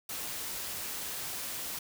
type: noise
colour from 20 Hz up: white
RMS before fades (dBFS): -38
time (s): 0.09-1.79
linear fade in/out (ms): 5
effects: none